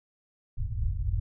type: low-pass noise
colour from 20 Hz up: white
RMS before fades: -29 dBFS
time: 0.57-1.2 s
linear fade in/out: 10 ms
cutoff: 110 Hz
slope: 48 dB/octave
effects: none